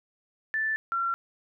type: tone pair in turn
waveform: sine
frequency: 1760 / 1365.5 Hz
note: A6 / F6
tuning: 0 / -39 cents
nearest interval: major third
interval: 439 cents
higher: first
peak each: -25 dBFS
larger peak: neither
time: 0.54-0.76 / 0.92-1.14 s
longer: neither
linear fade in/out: 0 ms
effects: none